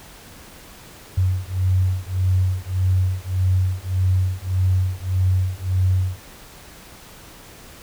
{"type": "beating tone pair", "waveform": "sine", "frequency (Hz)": [92, 93.7], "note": ["F#2", "F#2"], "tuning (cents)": [-9, 22], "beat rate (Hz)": 1.7, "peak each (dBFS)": -20, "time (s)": [1.17, 6.19], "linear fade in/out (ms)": 10, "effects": ["pink hiss -43 dBFS RMS until 7.82 s"]}